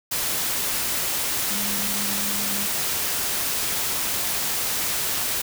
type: tone in noise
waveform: sine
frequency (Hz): 202.7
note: G#3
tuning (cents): -42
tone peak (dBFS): -33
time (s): 1.5-2.67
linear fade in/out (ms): 10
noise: white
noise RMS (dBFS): -25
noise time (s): 0.11-5.42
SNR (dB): -11
effects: none